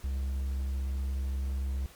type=tone; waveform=triangle; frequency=67 Hz; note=C2; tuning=42 cents sharp; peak=-27 dBFS; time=0.04-1.86 s; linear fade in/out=0 ms; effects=pink hiss -54 dBFS RMS until 1.95 s + MP3 96 kbps